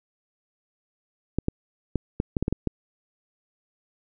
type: clicks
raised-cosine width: 3 ms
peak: -10 dBFS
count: 9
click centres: 1.386 / 1.484 / 1.957 / 2.201 / 2.368 / 2.426 / 2.481 / 2.526 / 2.673 s
effects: none